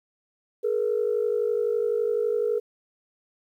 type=tone pair together; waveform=sine; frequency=423.9 / 475.8 Hz; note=G#4 / A#4; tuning=+35 / +35 cents; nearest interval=major second; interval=200 cents; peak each=-24 dBFS; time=0.63-2.6 s; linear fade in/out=20 ms; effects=tanh soft clip ceiling -15 dBFS + 10-bit